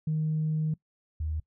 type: tone pair in turn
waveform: sine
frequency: 155.7 / 77.85 Hz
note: D#3 / D#2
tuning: +2 / +2 cents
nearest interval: octave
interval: 1200 cents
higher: first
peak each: -24 / -28 dBFS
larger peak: first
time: 0.07-0.74 / 1.2-1.4 s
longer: first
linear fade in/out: 5 ms
effects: noise-tail reverb RT60 0.1 s tail -22 dB re dry + tanh soft clip ceiling -21 dBFS